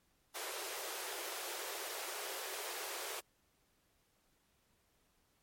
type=high-pass noise; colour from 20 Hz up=pink; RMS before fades=-43 dBFS; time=0.34-3.21 s; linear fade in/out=20 ms; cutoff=350 Hz; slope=96 dB/octave; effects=pink hiss -75 dBFS RMS until 5.42 s + MP3 64 kbps